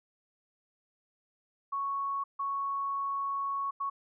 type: tone bursts at uneven times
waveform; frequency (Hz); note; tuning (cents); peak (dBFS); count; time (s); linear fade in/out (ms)
sine; 1108.7; C#6; 0; -30; 3; 1.72-2.24 / 2.39-3.71 / 3.8-3.9; 10
effects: none